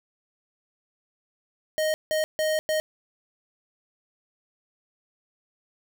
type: tone bursts at uneven times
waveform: square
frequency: 622.3 Hz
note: D#5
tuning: in tune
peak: -23 dBFS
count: 4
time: 1.78-1.94 / 2.11-2.24 / 2.39-2.59 / 2.69-2.8 s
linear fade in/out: 0 ms
effects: none